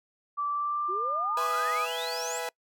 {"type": "tone with pitch glide", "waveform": "sine", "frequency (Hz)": [1163, 1239.3], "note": ["D6", "D#6"], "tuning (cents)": [-17, -7], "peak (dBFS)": -27, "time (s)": [0.37, 1.86], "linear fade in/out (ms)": 20, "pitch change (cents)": 110, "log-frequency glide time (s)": [0.49, 1.71]}
{"type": "exponential sweep", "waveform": "sine", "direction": "up", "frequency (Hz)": [348.4, 8100], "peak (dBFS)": -35, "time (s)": [0.88, 2.4], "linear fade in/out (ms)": 20}
{"type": "chord", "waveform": "sawtooth", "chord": "E major", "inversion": "second", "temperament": "equal", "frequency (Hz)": [493.9, 659.3, 830.6], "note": ["B4", "E5", "G#5"], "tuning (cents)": [0, 0, 0], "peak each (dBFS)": [-31, -33, -33], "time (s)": [1.37, 2.49], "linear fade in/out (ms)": 2}
{"effects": ["noise-tail reverb RT60 0.1 s tail -25 dB re dry"]}